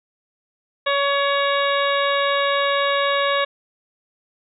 harmonic tone with a mistuned harmonic, 562 Hz, C#5, 24 cents sharp, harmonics 1 / 2 / 3 / 4 / 5 / 6 / 7, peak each -21 / -22 / -25 / -28 / -30 / -31 / -29 dBFS, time 0.86-3.45 s, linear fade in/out 10 ms, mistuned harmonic 7, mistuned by -75 cents, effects none

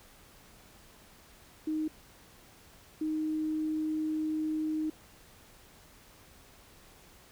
sine tone bursts at uneven times, 311.1 Hz, D#4, in tune, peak -29 dBFS, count 2, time 1.67-1.88 / 3.01-4.9 s, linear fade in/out 5 ms, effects pink hiss -57 dBFS RMS until 7.31 s

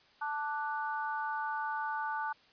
sine chord, D major, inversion second, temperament equal, 880 / 1174.7 / 1480 Hz, A5 / D6 / F#6, 0 / 0 / 0 cents, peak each -35 / -40 / -38 dBFS, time 0.21-2.33 s, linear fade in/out 10 ms, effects white hiss -63 dBFS RMS until 2.52 s + resampled to 11025 Hz

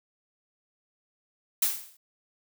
blue noise with exponential decay, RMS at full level -21 dBFS, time 1.62-1.97 s, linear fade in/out 5 ms, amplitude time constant 75 ms, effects none

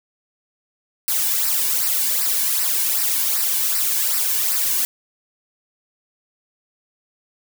blue noise with flanger, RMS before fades -20 dBFS, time 1.08-4.85 s, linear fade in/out 0 ms, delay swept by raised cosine 0.29 to 1.59 ms, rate 2.6 Hz, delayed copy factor -0.7, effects none

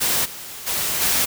white noise with level steps, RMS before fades -20 / -35 / -23 / -19 dBFS, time 0-1.26 s, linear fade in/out 20 ms, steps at 0.24 / 0.66 / 1 s, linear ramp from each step 20 ms, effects none

